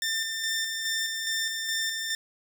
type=tone with tremolo; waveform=15% pulse; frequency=1794 Hz; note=A6; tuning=33 cents sharp; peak=-20 dBFS; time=0.02-2.15 s; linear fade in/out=2 ms; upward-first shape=square; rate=2.4 Hz; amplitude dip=35%; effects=none